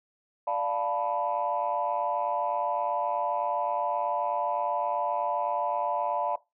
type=chord; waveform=sine; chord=B half-diminished seventh; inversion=first; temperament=equal; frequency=587.3 / 698.5 / 880 / 987.8 Hz; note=D5 / F5 / A5 / B5; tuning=0 / 0 / 0 / 0 cents; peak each=-31 dBFS; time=0.47-6.36 s; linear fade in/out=5 ms; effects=noise-tail reverb RT60 0.2 s tail -18 dB re dry + tanh soft clip ceiling -17 dBFS